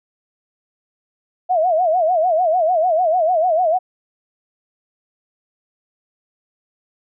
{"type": "tone with vibrato", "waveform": "sine", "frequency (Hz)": 681, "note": "F5", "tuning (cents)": -44, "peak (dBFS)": -13, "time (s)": [1.49, 3.79], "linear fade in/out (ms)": 20, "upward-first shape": "sine", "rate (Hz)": 6.7, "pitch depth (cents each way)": 160, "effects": []}